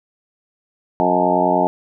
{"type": "harmonic tone with a mistuned harmonic", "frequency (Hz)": 89.9, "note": "F#2", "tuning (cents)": -49, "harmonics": [2, 3, 4, 5, 6, 7, 8, 9, 10], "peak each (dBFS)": [-24, -23, -23, -25, -30, -19, -22, -20, -22], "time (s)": [1, 1.67], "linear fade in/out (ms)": 0, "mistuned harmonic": 9, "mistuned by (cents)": 65, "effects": []}